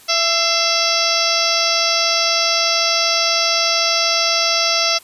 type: harmonic tone with a mistuned harmonic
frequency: 667 Hz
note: E5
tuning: 20 cents sharp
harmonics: 1 / 2 / 3 / 4 / 5 / 6 / 7 / 8 / 9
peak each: -23 / -23 / -25 / -24 / -25 / -25 / -22 / -20 / -24 dBFS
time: 0.08-4.99 s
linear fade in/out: 20 ms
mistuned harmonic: 3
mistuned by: +63 cents
effects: white hiss -45 dBFS RMS until 5.03 s + resampled to 32000 Hz